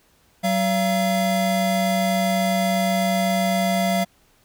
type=tone pair together; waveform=square; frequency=188.8 / 683 Hz; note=F#3 / F5; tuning=+35 / -39 cents; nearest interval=octave + minor seventh; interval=2226 cents; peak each=-22 / -22 dBFS; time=0.43-4.05 s; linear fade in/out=20 ms; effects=pink hiss -59 dBFS RMS until 4.44 s